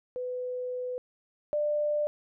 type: tone pair in turn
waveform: sine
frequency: 500 / 594.6 Hz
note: B4 / D5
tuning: +21 / +21 cents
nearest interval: minor third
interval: 300 cents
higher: second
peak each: -31 / -25 dBFS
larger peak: second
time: 0.16-0.98 / 1.53-2.07 s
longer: first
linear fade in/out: 0 ms
effects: none